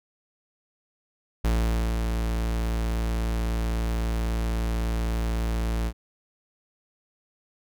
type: tone with ADSR envelope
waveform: 45% pulse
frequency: 56.3 Hz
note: A1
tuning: 40 cents sharp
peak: -20 dBFS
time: 1.44-5.93 s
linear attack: 9 ms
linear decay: 500 ms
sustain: -4 dB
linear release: 62 ms
effects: none